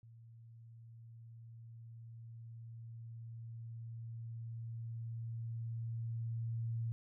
sine tone with level ramp, 114.8 Hz, A#2, 26 cents flat, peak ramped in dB -55 to -35 dBFS, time 0.03-6.92 s, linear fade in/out 0 ms, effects none

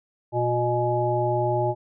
harmonic tone with a mistuned harmonic, 120.2 Hz, B2, 46 cents flat, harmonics 1 / 3 / 5 / 7, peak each -26 / -26 / -26 / -26 dBFS, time 0.32-1.75 s, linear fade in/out 50 ms, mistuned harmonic 5, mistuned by +33 cents, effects none

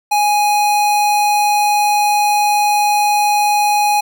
square tone, 830.6 Hz, G#5, in tune, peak -12 dBFS, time 0.11-4.01 s, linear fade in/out 10 ms, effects 9-bit

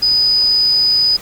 sine tone, 4978 Hz, D#8, in tune, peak -10 dBFS, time 0.02-1.17 s, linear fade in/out 10 ms, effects pink hiss -35 dBFS RMS until 1.21 s

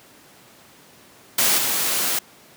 white noise with level steps, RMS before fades -18 / -22 dBFS, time 1.38-2.19 s, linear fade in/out 5 ms, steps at 1.58 s, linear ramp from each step 2 ms, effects pink hiss -49 dBFS RMS until 2.56 s + high-pass 150 Hz 12 dB/octave

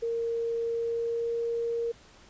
sine tone with pitch glide, 462.8 to 466 Hz, A#4 to A#4, -13 to -1 cents, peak -27 dBFS, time 0.02-1.92 s, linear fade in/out 10 ms, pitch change +12 cents, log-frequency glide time 0.65-1.32 s, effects pink hiss -55 dBFS RMS until 2.29 s + resampled to 16000 Hz

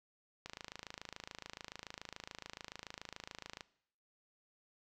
click train, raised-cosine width 0.2 ms, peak -27 dBFS, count 86, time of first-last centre 0.46-3.608 s, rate 27 Hz, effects noise-tail reverb RT60 0.7 s tail -20 dB re dry

